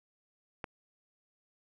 click, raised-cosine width 0.5 ms, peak -22 dBFS, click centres 0.642 s, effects none

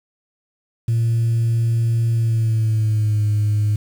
sine tone with pitch glide, 115.3 to 105.12 Hz, A#2 to G#2, -19 to +21 cents, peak -13 dBFS, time 0.88-3.76 s, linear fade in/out 5 ms, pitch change -160 cents, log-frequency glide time 2.11-3.26 s, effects tanh soft clip ceiling -13 dBFS + 7-bit

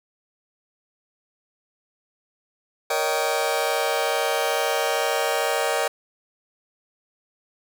sawtooth chord, Eb dominant seventh, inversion second, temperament just, 466.7 / 560 / 622.3 / 777.8 Hz, Bb4 / Db5 / Eb5 / G5, +2 / +18 / 0 / -14 cents, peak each -23 dBFS, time 2.9-5.88 s, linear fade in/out 5 ms, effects none

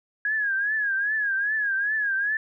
sine tone with vibrato, 1655 Hz, G#6, 6 cents flat, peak -22 dBFS, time 0.25-2.37 s, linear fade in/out 2 ms, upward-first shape triangle, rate 2.5 Hz, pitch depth 120 cents each way, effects none

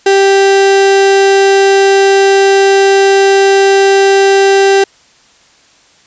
35% pulse tone, 392 Hz, G4, in tune, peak -3 dBFS, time 0.06-4.84 s, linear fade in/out 5 ms, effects white hiss -46 dBFS RMS until 6.06 s + resampled to 16000 Hz

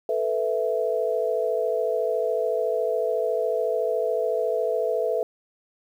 sine chord, A suspended second, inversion none, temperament equal, 440 / 493.9 / 659.3 Hz, A4 / B4 / E5, 0 / 0 / 0 cents, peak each -26 dBFS, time 0.09-5.23 s, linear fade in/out 2 ms, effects 9-bit

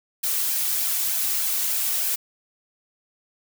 blue noise with flanger, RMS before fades -24 dBFS, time 0.23-2.16 s, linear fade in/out 10 ms, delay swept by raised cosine 1.2 to 2.7 ms, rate 3.3 Hz, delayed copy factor +0.55, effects none

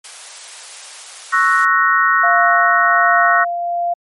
white high-pass noise, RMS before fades -34 dBFS, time 0.04-1.65 s, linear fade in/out 5 ms, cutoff 560 Hz, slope 24 dB/octave
sine chord, F# dominant seventh, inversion second, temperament equal, 1108.7 / 1318.5 / 1480 / 1864.7 Hz, C#6 / E6 / F#6 / A#6, 0 / 0 / 0 / 0 cents, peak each -16 dBFS, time 1.32-3.45 s, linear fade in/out 20 ms
sine tone with tremolo, 694 Hz, F5, 11 cents flat, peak -14 dBFS, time 2.23-3.94 s, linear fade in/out 10 ms, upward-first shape triangle, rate 1.3 Hz, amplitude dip 40%
effects MP3 48 kbps

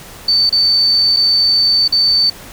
sine tone with dropouts, 4544 Hz, C#8, 42 cents sharp, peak -9 dBFS, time 0.28-2.3 s, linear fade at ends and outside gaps 5 ms, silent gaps 0.495-0.525 / 1.164-1.168 / 1.879-1.923 s, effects pink hiss -35 dBFS RMS until 2.52 s

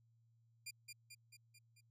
15% pulse tone with echo, 2399 Hz, D7, 36 cents sharp, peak -39 dBFS, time 0.66-0.71 s, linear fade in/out 10 ms, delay 220 ms, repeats 5, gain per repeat -4 dB, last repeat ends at 1.81 s, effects added 115 Hz sine -70 dBFS peak until 1.9 s

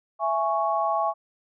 sine chord, C# minor, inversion first, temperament just, 665.2 / 831.5 / 1108.7 Hz, E5 / G#5 / C#6, +16 / +2 / 0 cents, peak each -26 dBFS, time 0.19-1.14 s, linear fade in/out 50 ms, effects none

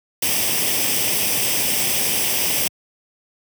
white noise with comb filter, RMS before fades -20 dBFS, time 0.22-2.68 s, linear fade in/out 5 ms, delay 0.36 ms, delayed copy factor +0.65, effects high-pass 100 Hz 12 dB/octave

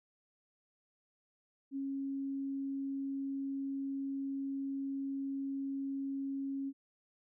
sine tone, 273.7 Hz, C#4, 22 cents flat, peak -35 dBFS, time 1.71-6.73 s, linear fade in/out 50 ms, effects none

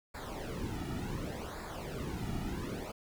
brown noise with flanger, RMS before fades -39 dBFS, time 0.14-2.92 s, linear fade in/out 10 ms, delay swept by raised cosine 0.33 to 1.93 ms, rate 0.68 Hz, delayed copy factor -0.8, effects none

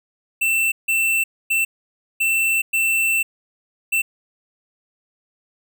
square tone bursts at uneven times, 2680 Hz, E7, 28 cents sharp, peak -17 dBFS, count 6, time 0.41-0.72 / 0.88-1.24 / 1.5-1.65 / 2.2-2.62 / 2.73-3.23 / 3.92-4.02 s, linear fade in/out 10 ms, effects none

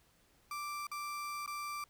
35% pulse tone with dropouts, 1174.7 Hz, D6, in tune, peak -37 dBFS, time 0.51-1.84 s, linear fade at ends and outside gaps 2 ms, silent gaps 0.869-0.915 / 1.462-1.476 s, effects pink hiss -69 dBFS RMS until 1.89 s

